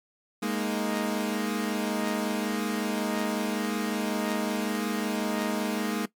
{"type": "chord", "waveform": "sawtooth", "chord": "Ab suspended second", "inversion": "none", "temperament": "equal", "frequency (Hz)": [207.7, 233.1, 311.1], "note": ["Ab3", "Bb3", "Eb4"], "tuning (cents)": [0, 0, 0], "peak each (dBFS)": [-26, -27, -29], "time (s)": [0.42, 6.06], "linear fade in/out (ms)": 10, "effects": ["noise-tail reverb RT60 0.1 s tail -18 dB re dry", "MP3 96 kbps"]}